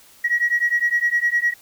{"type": "beating tone pair", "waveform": "sine", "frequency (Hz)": [1905, 1914.8], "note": ["A#6", "A#6"], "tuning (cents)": [37, 46], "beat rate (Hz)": 9.8, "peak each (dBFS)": -19, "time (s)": [0.24, 1.54], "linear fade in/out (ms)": 10, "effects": ["tanh soft clip ceiling -10 dBFS", "white hiss -50 dBFS RMS until 1.61 s"]}